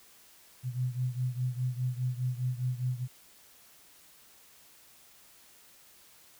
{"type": "beating tone pair", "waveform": "sine", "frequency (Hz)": [124.5, 129.4], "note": ["B2", "C3"], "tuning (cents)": [14, -19], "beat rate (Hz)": 4.9, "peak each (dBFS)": [-31, -34], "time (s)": [0.63, 3.08], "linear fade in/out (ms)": 50, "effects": ["white hiss -58 dBFS RMS until 6.39 s"]}